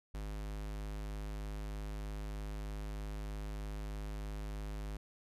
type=tone; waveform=square; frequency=51.6 Hz; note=G#1; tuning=10 cents flat; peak=-40 dBFS; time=0.14-4.97 s; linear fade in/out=5 ms; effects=resampled to 32000 Hz